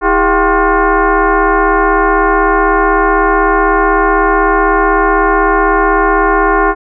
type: tone with frequency modulation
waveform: sine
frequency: 328 Hz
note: E4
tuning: 9 cents flat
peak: -7 dBFS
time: 0.01-6.75 s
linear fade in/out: 50 ms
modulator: 366 Hz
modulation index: 3.3
effects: none